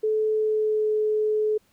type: tone with pitch glide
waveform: sine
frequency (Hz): 433 to 428.3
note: A4 to A4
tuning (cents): -28 to -47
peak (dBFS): -20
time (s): 0.03-1.58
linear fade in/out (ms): 10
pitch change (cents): -19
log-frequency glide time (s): 0.32-0.92
effects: pink hiss -64 dBFS RMS until 1.72 s